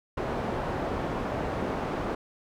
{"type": "low-pass noise", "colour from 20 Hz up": "white", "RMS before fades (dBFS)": -31, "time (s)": [0.17, 2.15], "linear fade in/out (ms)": 5, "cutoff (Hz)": 750, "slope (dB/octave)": 12, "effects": []}